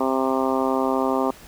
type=harmonic tone; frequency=132.1 Hz; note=C3; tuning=17 cents sharp; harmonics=2 / 3 / 4 / 5 / 6 / 7 / 8 / 9; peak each=-24 / -26 / -27 / -28 / -29 / -29 / -30 / -31 dBFS; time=0-1.31 s; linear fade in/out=5 ms; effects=pink hiss -46 dBFS RMS until 1.47 s